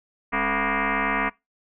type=tone with frequency modulation; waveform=sine; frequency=440 Hz; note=A4; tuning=in tune; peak=-21 dBFS; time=0.32-1.3 s; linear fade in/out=20 ms; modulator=237 Hz; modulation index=7.9; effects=noise-tail reverb RT60 0.2 s tail -22 dB re dry